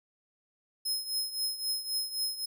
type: tone with tremolo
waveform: sawtooth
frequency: 5140 Hz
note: E8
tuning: 45 cents flat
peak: -25 dBFS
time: 0.85-2.46 s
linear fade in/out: 10 ms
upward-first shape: triangle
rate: 3.8 Hz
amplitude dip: 80%
effects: none